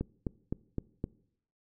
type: click train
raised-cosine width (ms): 3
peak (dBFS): -19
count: 5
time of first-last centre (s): 0.01-1.041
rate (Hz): 3.88
effects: noise-tail reverb RT60 0.7 s tail -22 dB re dry